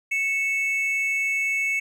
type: tone pair together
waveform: triangle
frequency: 2212 / 2631 Hz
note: C#7 / E7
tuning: -4 / -4 cents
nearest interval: minor third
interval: 300 cents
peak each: -21 / -26 dBFS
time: 0.11-1.8 s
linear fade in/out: 10 ms
effects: none